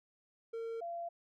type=tone pair in turn; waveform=triangle / sine; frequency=456.6 / 684.1 Hz; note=A#4 / F5; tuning=-36 / -36 cents; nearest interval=perfect fifth; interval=700 cents; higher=second; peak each=-36 / -38 dBFS; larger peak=first; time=0.53-0.81 / 0.81-1.09 s; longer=neither; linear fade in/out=10 ms; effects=none